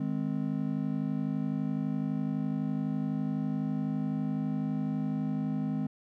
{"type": "chord", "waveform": "triangle", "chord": "Ab major", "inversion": "second", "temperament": "just", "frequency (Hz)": [155.74, 207.7, 259.6], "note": ["Eb3", "Ab3", "C4"], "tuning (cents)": [2, 0, -13], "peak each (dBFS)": [-32, -31, -31], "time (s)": [0, 5.87], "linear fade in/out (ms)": 5, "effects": []}